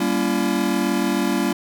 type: chord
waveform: square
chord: G diminished seventh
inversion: none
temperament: just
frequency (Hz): 196 / 235.2 / 282.2 / 338.7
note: G3 / Bb3 / Db4 / Fb4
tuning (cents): 0 / +16 / +31 / +47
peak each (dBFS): -25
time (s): 0-1.53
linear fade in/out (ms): 5
effects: none